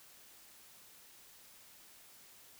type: silence
effects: white hiss -59 dBFS RMS until 2.59 s